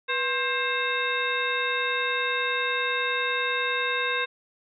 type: harmonic tone with a mistuned harmonic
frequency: 530 Hz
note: C5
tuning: 22 cents sharp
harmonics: 1 / 2 / 3 / 4 / 5 / 7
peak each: -32 / -31 / -29 / -32 / -31 / -32 dBFS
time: 0.08-4.26 s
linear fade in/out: 20 ms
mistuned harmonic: 1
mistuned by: -130 cents
effects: none